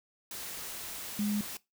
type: tone in noise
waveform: sine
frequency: 207.7 Hz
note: G#3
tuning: in tune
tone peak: -28 dBFS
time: 1.19-1.41 s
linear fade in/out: 2 ms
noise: white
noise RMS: -41 dBFS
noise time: 0.31-1.57 s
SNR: +10 dB
effects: noise-tail reverb RT60 0.2 s tail -20 dB re dry